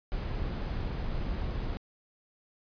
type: noise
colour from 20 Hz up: brown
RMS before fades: -33 dBFS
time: 0.12-1.77 s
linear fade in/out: 0 ms
effects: resampled to 11025 Hz